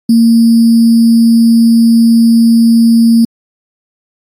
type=tone with sample-and-hold; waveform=sine; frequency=230 Hz; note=A#3; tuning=23 cents flat; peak=-3 dBFS; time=0.09-3.25 s; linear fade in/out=5 ms; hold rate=4900 Hz; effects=AAC 64 kbps